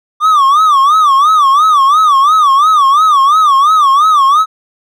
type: tone with vibrato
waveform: triangle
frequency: 1175 Hz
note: D6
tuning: 1 cent sharp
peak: -3 dBFS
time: 0.2-4.46 s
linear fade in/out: 50 ms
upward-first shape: sine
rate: 2.9 Hz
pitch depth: 160 cents each way
effects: none